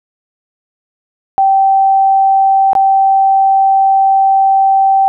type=tone with dropouts; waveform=sine; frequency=777 Hz; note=G5; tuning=16 cents flat; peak=-6 dBFS; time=1.38-5.08 s; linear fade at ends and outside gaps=0 ms; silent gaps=2.732-2.752 s; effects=none